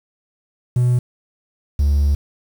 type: tone pair in turn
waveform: triangle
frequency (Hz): 123.3 / 71.62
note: B2 / D2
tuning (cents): -2 / -43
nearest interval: major sixth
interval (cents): 941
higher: first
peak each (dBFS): -10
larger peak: neither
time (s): 0.76-0.99 / 1.79-2.15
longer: second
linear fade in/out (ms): 5
effects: tanh soft clip ceiling -6 dBFS + 7-bit